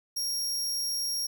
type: tone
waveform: sawtooth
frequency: 5588 Hz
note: F8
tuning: in tune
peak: -26 dBFS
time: 0.16-1.27 s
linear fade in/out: 10 ms
effects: none